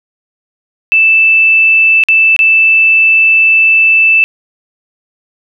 sine tone with dropouts, 2642 Hz, E7, 3 cents sharp, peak -4 dBFS, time 0.92-4.24 s, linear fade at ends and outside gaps 0 ms, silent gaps 2.037-2.086 / 2.364-2.391 s, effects none

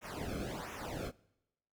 brown noise with flanger, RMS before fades -41 dBFS, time 0.01-1.12 s, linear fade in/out 50 ms, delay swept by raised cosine 0.22 to 1.08 ms, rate 1.4 Hz, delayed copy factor -1, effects noise-tail reverb RT60 0.9 s tail -23 dB re dry

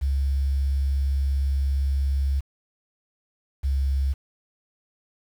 sine tone pair in turn, 68.6 / 68.09 Hz, C#2 / C#2, -17 / -30 cents, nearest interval unison, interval 13 cents, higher first, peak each -20 dBFS, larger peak neither, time 0.01-2.41 / 3.63-4.14 s, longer first, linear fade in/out 20 ms, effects 8-bit

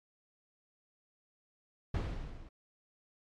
brown noise with level ramp, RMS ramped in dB -31 to -52 dBFS, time 1.94-2.49 s, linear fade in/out 5 ms, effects low-pass 5000 Hz 12 dB/octave + MP3 96 kbps

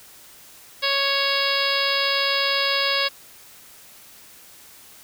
harmonic tone, 554.4 Hz, C#5, in tune, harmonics 1 / 2 / 3 / 4 / 5 / 6 / 7 / 8 / 9, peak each -28 / -28 / -28 / -28 / -28 / -28 / -28 / -28 / -28 dBFS, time 0.82-3.09 s, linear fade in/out 20 ms, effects white hiss -47 dBFS RMS until 5.03 s

